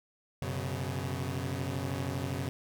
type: chord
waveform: sawtooth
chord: F# suspended fourth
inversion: none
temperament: equal with one note detuned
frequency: 92.5 / 125.99 / 138.59 Hz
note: F#2 / B2 / C#3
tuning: 0 / +35 / 0 cents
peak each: -33 dBFS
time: 0.42-2.49 s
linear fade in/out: 0 ms
effects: none